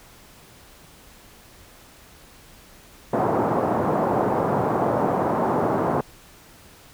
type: band-pass noise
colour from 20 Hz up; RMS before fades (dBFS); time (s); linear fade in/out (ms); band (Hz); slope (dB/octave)
white; -22; 3.13-6.01; 5; 110 to 940; 24
effects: pink hiss -49 dBFS RMS until 6.93 s